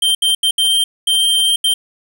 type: tone bursts at uneven times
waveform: square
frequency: 3152 Hz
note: G7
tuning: 9 cents sharp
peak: -12 dBFS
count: 6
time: 0.02-0.15 / 0.22-0.35 / 0.43-0.51 / 0.58-0.84 / 1.07-1.56 / 1.64-1.74 s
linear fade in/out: 5 ms
effects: none